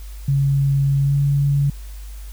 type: tone with pitch glide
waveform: sine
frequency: 138.59 to 141.26 Hz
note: C#3 to C#3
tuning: 0 to +33 cents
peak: -14 dBFS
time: 0.28-1.7 s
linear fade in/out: 5 ms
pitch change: +33 cents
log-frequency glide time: 1.02-1.16 s
effects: added 50 Hz sine -31 dBFS peak until 2.32 s + white hiss -47 dBFS RMS until 2.32 s